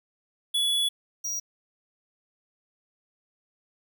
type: tone pair in turn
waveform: square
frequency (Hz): 3408 / 5745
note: G#7 / F8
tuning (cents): +44 / +48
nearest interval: major sixth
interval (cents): 904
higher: second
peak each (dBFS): -23 / -29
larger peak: first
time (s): 0.54-0.89 / 1.24-1.4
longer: first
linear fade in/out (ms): 10
effects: 10-bit